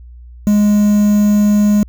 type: tone with quantisation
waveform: triangle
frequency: 207.7 Hz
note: G#3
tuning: in tune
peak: -6 dBFS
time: 0.47-1.83 s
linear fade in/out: 0 ms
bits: 5
effects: added 60 Hz sine -33 dBFS peak until 1.88 s